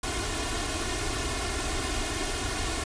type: noise with comb filter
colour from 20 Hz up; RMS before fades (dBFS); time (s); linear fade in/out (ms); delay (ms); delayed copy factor
pink; -30; 0.03-2.84; 5; 2.8; +0.85
effects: resampled to 22050 Hz